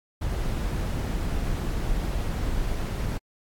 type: noise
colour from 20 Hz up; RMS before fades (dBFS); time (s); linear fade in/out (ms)
brown; -27; 0.21-3.18; 10
effects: AAC 64 kbps